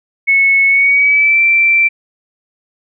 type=tone with pitch glide; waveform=sine; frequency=2200 to 2344 Hz; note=C#7 to D7; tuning=-14 to -4 cents; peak=-7 dBFS; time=0.27-1.89 s; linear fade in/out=20 ms; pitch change=+110 cents; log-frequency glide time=0.67-1.41 s; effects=none